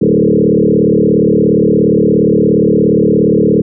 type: tone with frequency modulation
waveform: sine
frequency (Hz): 316.3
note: D#4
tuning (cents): +29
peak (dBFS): -6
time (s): 0.01-3.62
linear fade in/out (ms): 10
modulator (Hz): 37.1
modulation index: 4.4
effects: none